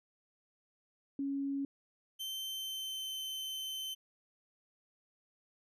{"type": "tone", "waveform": "sine", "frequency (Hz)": 277.2, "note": "C#4", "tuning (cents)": 0, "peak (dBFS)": -33, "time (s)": [1.19, 1.65], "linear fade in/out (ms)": 2}
{"type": "tone with pitch glide", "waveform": "40% pulse", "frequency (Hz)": [3100, 3077], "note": ["G7", "G7"], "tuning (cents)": [-20, -33], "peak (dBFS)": -37, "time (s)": [2.19, 3.95], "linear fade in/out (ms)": 20, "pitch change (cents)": -13, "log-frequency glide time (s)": [2.49, 3.18]}
{"effects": []}